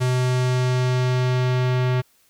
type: tone with low-pass filter sweep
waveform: square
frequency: 126.6 Hz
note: B2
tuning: 43 cents sharp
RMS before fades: -20 dBFS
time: 0-2.02 s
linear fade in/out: 20 ms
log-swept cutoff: 9400 to 3100 Hz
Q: 0.9
effects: white hiss -60 dBFS RMS until 2.29 s